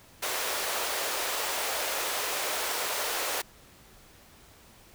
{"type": "high-pass noise", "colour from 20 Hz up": "pink", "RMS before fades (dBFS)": -31, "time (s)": [0.22, 3.42], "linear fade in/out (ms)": 10, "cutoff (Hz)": 450, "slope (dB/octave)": 24, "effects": ["pink hiss -55 dBFS RMS until 4.94 s"]}